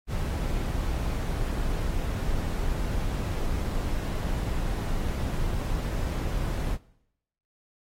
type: noise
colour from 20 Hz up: brown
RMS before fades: -28 dBFS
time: 0.07-6.78 s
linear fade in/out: 50 ms
effects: noise-tail reverb RT60 0.8 s tail -21 dB re dry + AAC 48 kbps